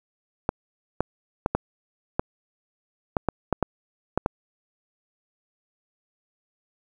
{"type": "clicks", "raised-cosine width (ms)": 1, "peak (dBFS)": -7, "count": 11, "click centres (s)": [0.491, 1.006, 1.461, 1.55, 2.195, 3.168, 3.287, 3.527, 3.627, 4.176, 4.261], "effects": ["8-bit"]}